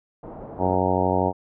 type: low-pass noise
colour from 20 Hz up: white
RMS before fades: -38 dBFS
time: 0.23-0.76 s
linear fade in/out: 5 ms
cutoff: 760 Hz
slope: 24 dB/octave
type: harmonic tone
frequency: 92.5 Hz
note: F#2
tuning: in tune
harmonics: 1 / 2 / 3 / 4 / 5 / 6 / 7 / 8 / 9 / 10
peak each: -28 / -28 / -28 / -28 / -28 / -28 / -28 / -28 / -28 / -28 dBFS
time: 0.58-1.33 s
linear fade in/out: 50 ms
effects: none